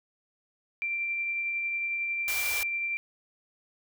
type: tone with tremolo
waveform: sine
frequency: 2358 Hz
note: D7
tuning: 6 cents sharp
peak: -27 dBFS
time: 0.82-2.97 s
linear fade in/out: 0 ms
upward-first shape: triangle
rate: 11 Hz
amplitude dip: 25%
type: band-stop noise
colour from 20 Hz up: white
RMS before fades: -33 dBFS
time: 2.28-2.63 s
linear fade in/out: 0 ms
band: 100 to 460 Hz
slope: 24 dB/octave
effects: none